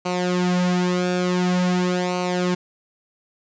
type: tone with flanger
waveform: sawtooth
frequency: 180 Hz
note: F#3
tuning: 47 cents flat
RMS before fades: -21 dBFS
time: 0.05-2.55 s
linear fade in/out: 10 ms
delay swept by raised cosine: 0.57 to 4.57 ms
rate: 0.47 Hz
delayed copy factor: -0.75
effects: resampled to 16000 Hz + 9-bit